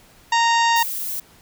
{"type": "harmonic tone", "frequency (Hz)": 928, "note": "A#5", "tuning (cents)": -8, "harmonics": [1, 2, 3, 4, 5, 6, 7, 8], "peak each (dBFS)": [-16, -22, -26, -28, -30, -32, -33, -34], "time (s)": [0.32, 0.83], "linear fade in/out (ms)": 5}
{"type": "noise", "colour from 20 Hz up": "violet", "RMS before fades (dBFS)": -27, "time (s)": [0.76, 1.2], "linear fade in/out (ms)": 5}
{"effects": ["pink hiss -51 dBFS RMS until 1.41 s"]}